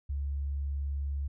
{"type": "tone", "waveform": "sine", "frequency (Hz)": 70.3, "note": "C#2", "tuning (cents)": 25, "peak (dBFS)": -30, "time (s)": [0.09, 1.28], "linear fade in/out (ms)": 10, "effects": []}